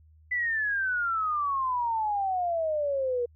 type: exponential sweep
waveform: sine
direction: down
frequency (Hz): 2007 to 474.3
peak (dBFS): -25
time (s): 0.31-3.26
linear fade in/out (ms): 10
effects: added 78 Hz sine -54 dBFS peak until 3.35 s